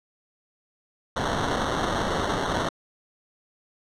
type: noise with sample-and-hold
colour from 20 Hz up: white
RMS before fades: -26 dBFS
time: 1.16-2.69 s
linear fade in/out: 5 ms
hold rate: 2450 Hz
effects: low-pass 6000 Hz 12 dB/octave